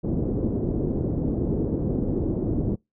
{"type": "low-pass noise", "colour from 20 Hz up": "white", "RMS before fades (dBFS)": -25, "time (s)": [0.03, 2.76], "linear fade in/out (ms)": 20, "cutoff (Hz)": 380, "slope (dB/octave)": 24, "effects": ["noise-tail reverb RT60 0.2 s tail -26 dB re dry"]}